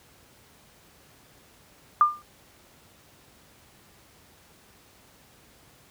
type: tone with exponential decay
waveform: sine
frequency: 1200 Hz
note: D6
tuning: 37 cents sharp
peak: -11 dBFS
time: 2.01-2.22 s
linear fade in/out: 1 ms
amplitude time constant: 45 ms
effects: pink hiss -56 dBFS RMS until 5.9 s + high-pass 60 Hz 12 dB/octave